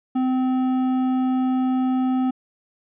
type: tone with hard clipping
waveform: triangle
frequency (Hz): 257.5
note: C4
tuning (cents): -28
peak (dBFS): -20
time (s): 0.15-2.31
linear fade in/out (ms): 10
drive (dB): 12
effects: resampled to 8000 Hz